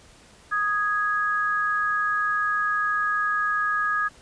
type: tone pair together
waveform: sine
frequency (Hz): 1244.5 / 1661.2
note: D#6 / G#6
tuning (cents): 0 / 0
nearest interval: perfect fourth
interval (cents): 500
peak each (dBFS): -24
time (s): 0.51-4.09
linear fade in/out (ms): 20
effects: pink hiss -52 dBFS RMS until 4.21 s + resampled to 22050 Hz